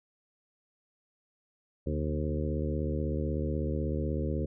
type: harmonic tone with a mistuned harmonic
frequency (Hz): 76.2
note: D#2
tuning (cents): -36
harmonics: 1 / 2 / 3 / 4 / 5 / 6 / 7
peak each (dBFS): -32 / -35 / -37 / -38 / -39 / -40 / -40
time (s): 1.86-4.46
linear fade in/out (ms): 10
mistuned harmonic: 2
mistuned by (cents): -61
effects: none